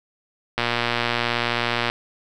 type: click train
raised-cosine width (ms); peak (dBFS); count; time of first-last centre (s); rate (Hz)
0.3; -5; 158; 0.58-1.899; 119
effects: none